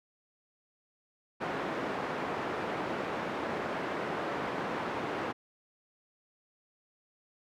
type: band-pass noise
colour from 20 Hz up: pink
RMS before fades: -35 dBFS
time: 1.4-5.33 s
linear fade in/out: 20 ms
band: 260 to 1600 Hz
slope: 12 dB/octave
effects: none